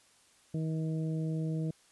harmonic tone, 159 Hz, D#3, 38 cents sharp, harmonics 1 / 2 / 3 / 4, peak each -31 / -39 / -44 / -49 dBFS, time 0.54-1.71 s, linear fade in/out 5 ms, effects white hiss -64 dBFS RMS until 1.91 s + resampled to 24000 Hz

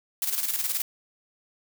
blue noise with tremolo, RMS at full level -26 dBFS, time 0.22-0.82 s, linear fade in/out 2 ms, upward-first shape square, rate 19 Hz, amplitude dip 55%, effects none

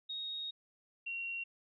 sine tone pair in turn, 3749 / 2745 Hz, A#7 / F7, +9 / -31 cents, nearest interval perfect fourth, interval 540 cents, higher first, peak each -38 / -37 dBFS, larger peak second, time 0.09-0.51 / 1.06-1.44 s, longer first, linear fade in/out 10 ms, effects none

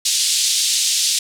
pink band-pass noise, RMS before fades -18 dBFS, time 0.05-1.19 s, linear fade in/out 5 ms, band 3500 to 9200 Hz, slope 24 dB/octave, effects none

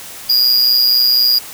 square tone with amplitude modulation, 4853 Hz, D#8, 44 cents flat, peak -7 dBFS, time 0.29-1.39 s, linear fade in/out 10 ms, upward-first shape sine, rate 124 Hz, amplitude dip 60%, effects white hiss -32 dBFS RMS until 1.53 s

